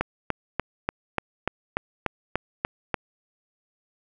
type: click train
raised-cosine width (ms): 0.5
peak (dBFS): -8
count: 11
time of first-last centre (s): 0.01-2.943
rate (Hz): 3.41
effects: none